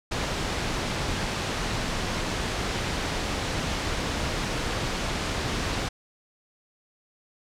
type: noise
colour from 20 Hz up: pink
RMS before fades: -28 dBFS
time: 0.11-5.89 s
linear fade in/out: 10 ms
effects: low-pass 6000 Hz 12 dB/octave